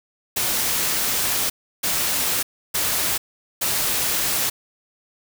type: noise bursts at uneven times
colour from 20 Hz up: white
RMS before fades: -22 dBFS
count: 4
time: 0.36-1.5 / 1.83-2.43 / 2.74-3.18 / 3.61-4.5 s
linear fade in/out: 10 ms
effects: none